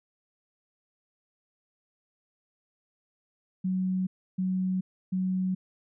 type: tone bursts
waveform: sine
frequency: 186.1 Hz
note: F#3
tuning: 10 cents sharp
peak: -25 dBFS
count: 3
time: 3.64-5.55 s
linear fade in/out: 10 ms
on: 430 ms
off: 310 ms
effects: none